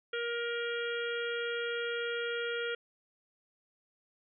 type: harmonic tone with a mistuned harmonic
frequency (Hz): 471.7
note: A#4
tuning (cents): +20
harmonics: 1 / 3 / 4 / 5 / 6 / 7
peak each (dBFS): -35 / -37 / -44 / -45 / -46 / -43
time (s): 0.13-2.75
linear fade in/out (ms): 5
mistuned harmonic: 7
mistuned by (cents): -16
effects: none